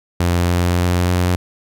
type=tone with pitch steps; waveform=sawtooth; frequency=87.31 / 88.02 / 88.73 / 89.45 Hz; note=F2 / F2 / F2 / F2; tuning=0 / +14 / +28 / +42 cents; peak=-10 dBFS; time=0.2-1.36 s; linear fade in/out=5 ms; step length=290 ms; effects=none